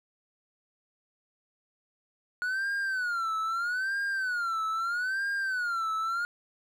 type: tone with vibrato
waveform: triangle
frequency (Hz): 1451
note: F#6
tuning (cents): -34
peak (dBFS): -26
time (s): 2.42-6.25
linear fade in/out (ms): 0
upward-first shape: sine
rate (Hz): 0.78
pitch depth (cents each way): 180
effects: none